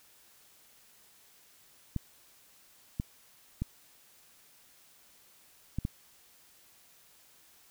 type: clicks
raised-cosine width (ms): 5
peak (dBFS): -19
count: 5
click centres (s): 1.963 / 2.999 / 3.62 / 5.786 / 5.851
effects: white hiss -61 dBFS RMS until 7.7 s